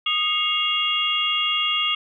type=tone cluster; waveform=sine; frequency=1236 / 2172 / 2804 / 3326 Hz; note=D#6 / C#7 / F7 / G#7; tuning=-12 / -36 / +6 / +2 cents; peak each=-27 / -29 / -22 / -25 dBFS; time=0.06-1.95 s; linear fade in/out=5 ms; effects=none